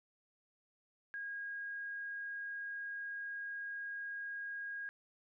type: tone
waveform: sine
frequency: 1634 Hz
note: G#6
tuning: 29 cents flat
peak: -40 dBFS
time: 1.14-4.89 s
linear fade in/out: 0 ms
effects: none